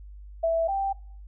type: tone pair in turn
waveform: sine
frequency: 659.3 / 784 Hz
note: E5 / G5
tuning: 0 / 0 cents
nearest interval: minor third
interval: 300 cents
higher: second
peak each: -20 / -24 dBFS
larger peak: first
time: 0.43-0.68 / 0.68-0.93 s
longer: neither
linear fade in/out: 10 ms
effects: noise-tail reverb RT60 0.5 s tail -21 dB re dry + added 50 Hz sine -41 dBFS peak until 1.27 s